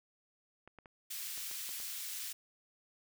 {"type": "clicks", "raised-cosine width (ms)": 0.5, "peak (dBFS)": -38, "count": 7, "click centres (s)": [0.676, 0.787, 0.858, 1.377, 1.513, 1.691, 1.801]}
{"type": "high-pass noise", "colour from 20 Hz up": "white", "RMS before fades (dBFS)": -42, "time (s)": [1.1, 2.33], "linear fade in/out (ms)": 10, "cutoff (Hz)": 2200, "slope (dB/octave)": 12}
{"effects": []}